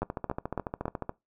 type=two click trains; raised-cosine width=1 ms; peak=-18 / -16 dBFS; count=16 / 4; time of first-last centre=0.03-1.094 / 0.02-0.856 s; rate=14.1 / 3.59 Hz; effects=noise-tail reverb RT60 0.2 s tail -21 dB re dry